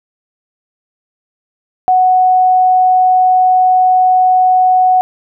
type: tone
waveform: sine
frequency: 740 Hz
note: F#5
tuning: in tune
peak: -6 dBFS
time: 1.88-5.01 s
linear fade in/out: 0 ms
effects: none